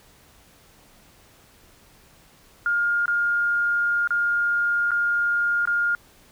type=tone with dropouts; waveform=sine; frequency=1414 Hz; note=F6; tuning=21 cents sharp; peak=-19 dBFS; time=2.66-5.95 s; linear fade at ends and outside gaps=1 ms; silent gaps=3.057-3.08 / 4.074-4.106 / 4.908-4.916 / 5.654-5.674 s; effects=pink hiss -54 dBFS RMS until 6.31 s